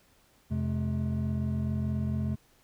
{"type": "tone cluster", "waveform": "triangle", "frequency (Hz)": [86.8, 131.2, 213.1], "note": ["F2", "C3", "G#3"], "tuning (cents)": [-10, 5, 45], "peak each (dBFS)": -30, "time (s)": [0.5, 2.36], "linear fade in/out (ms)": 20, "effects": ["pink hiss -64 dBFS RMS until 2.63 s"]}